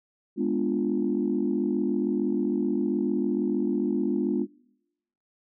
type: chord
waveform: sine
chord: G# diminished seventh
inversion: none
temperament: equal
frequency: 207.7 / 246.9 / 293.7 / 349.2 Hz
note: G#3 / B3 / D4 / F4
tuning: 0 / 0 / 0 / 0 cents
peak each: -28 dBFS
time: 0.36-4.47 s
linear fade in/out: 50 ms
effects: noise-tail reverb RT60 0.9 s tail -25 dB re dry + tanh soft clip ceiling -14 dBFS